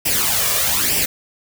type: noise with flanger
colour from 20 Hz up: white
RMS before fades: -18 dBFS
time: 0.05-1.06 s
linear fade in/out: 10 ms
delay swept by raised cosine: 0.37 to 1.77 ms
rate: 1.1 Hz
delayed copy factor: +0.65
effects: none